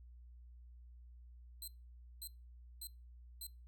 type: tone bursts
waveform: 5% pulse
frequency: 4091 Hz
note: C8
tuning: 40 cents flat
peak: -38 dBFS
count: 4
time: 1.62-3.468 s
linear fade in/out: 2 ms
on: 57 ms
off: 540 ms
effects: noise-tail reverb RT60 0.3 s tail -22 dB re dry + added 60 Hz sine -54 dBFS peak until 3.67 s